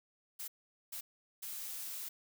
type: noise bursts at uneven times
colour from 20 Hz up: blue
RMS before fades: -43 dBFS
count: 3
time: 0.39-0.48 / 0.92-1.01 / 1.42-2.09 s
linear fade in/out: 10 ms
effects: none